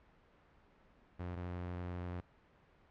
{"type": "tone pair in turn", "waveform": "sawtooth", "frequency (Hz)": [88.8, 88.8], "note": ["F2", "F2"], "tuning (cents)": [29, 29], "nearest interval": "unison", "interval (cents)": 0, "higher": "neither", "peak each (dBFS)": [-36, -36], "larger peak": "neither", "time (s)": [[1.19, 1.36], [1.36, 2.21]], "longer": "second", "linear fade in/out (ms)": 10, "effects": ["pink hiss -66 dBFS RMS until 2.9 s", "low-pass 2000 Hz 12 dB/octave"]}